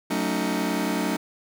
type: chord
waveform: sawtooth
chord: D# half-diminished seventh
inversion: first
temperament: just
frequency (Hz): 186.68 / 224 / 280 / 311.1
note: F#3 / A3 / C#4 / D#4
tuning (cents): +16 / +31 / +18 / 0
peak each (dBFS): -25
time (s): 0.1-1.17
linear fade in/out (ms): 10
effects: none